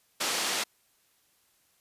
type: band-pass noise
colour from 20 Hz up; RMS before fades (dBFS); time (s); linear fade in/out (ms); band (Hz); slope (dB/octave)
white; -30; 0.2-0.64; 10; 260 to 6300; 12
effects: white hiss -68 dBFS RMS until 1.8 s + resampled to 32000 Hz